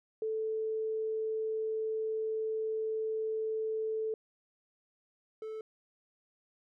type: tone pair in turn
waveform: sine / triangle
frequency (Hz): 439.1 / 437.4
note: A4 / A4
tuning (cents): -4 / -10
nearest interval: unison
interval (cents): 6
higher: first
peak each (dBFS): -31 / -36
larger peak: first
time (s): 0.22-4.14 / 5.42-5.61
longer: first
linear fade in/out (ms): 2
effects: none